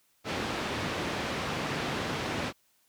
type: band-pass noise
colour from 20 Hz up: pink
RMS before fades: -33 dBFS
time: 0.24-2.53 s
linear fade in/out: 50 ms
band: 120 to 3800 Hz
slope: 12 dB/octave
effects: white hiss -69 dBFS RMS until 2.88 s